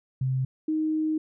sine tone pair in turn, 130.81 / 312.1 Hz, C3 / D#4, 0 / +5 cents, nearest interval octave + minor third, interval 1505 cents, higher second, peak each -23 dBFS, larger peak neither, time 0.21-0.45 / 0.68-1.18 s, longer second, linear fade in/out 5 ms, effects none

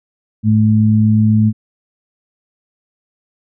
sine tone pair together, 108.22 / 216.1 Hz, A2 / A3, -28 / -31 cents, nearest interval octave, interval 1197 cents, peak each -11 dBFS, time 0.43-1.53 s, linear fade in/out 50 ms, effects none

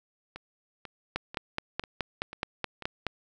two click trains, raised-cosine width 0.3 ms, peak -24 / -13 dBFS, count 6 / 10, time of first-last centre 0.36-2.823 / 1.16-3.067 s, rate 2.03 / 4.72 Hz, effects none

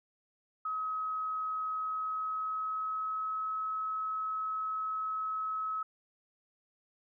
sine tone with pitch glide, 1274 to 1286.6 Hz, D#6 to E6, +41 to -42 cents, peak -32 dBFS, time 0.65-5.83 s, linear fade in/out 5 ms, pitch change +17 cents, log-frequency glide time 1.77-3.53 s, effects none

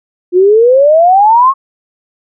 sine exponential sweep, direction up, 349.2 to 1108.7 Hz, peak -3 dBFS, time 0.32-1.54 s, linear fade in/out 50 ms, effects none

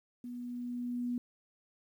sine tone with level ramp, 243.8 Hz, B3, 22 cents flat, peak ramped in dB -40 to -31 dBFS, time 0.24-1.18 s, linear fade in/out 2 ms, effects 11-bit

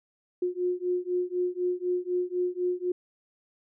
sine beating tone pair, 357.4 / 361.4 Hz, F4 / F#4, +40 / -41 cents, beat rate 4 Hz, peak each -29 dBFS, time 0.42-2.92 s, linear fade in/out 5 ms, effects none

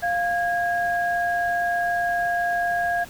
sine tone pair together, 698.5 / 1641.3 Hz, F5 / G#6, 0 / -21 cents, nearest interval octave + minor third, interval 1479 cents, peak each -22 / -25 dBFS, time 0.02-3.05 s, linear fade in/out 20 ms, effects pink hiss -43 dBFS RMS until 3.09 s

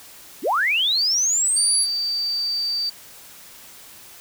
sine linear sweep, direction up, 186.2 to 10910 Hz, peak -17 dBFS, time 0.42-1.87 s, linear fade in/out 50 ms
sine tone, 4635 Hz, D8, 24 cents flat, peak -21 dBFS, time 1.56-2.9 s, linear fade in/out 10 ms
effects white hiss -44 dBFS RMS until 4.2 s

